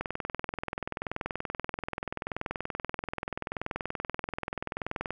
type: click train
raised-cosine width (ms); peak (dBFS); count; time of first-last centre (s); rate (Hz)
0.5; -17; 107; 0.01-5.106; 20.8
effects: none